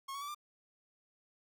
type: tone with pitch steps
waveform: 45% pulse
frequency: 1087 / 1120.1 / 1154.3 / 1189.5 Hz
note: C#6 / C#6 / D6 / D6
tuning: -34 / +18 / -30 / +22 cents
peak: -40 dBFS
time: 0.08-0.348 s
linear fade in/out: 10 ms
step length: 67 ms
effects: none